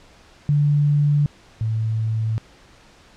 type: tone pair in turn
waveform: sine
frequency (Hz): 146.1 / 110.81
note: D3 / A2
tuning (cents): -9 / +13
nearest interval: perfect fourth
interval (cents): 478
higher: first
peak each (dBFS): -14 / -19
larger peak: first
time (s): 0.49-1.26 / 1.61-2.38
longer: neither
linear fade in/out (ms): 0
effects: pink hiss -50 dBFS RMS until 3.16 s + low-pass 6000 Hz 12 dB/octave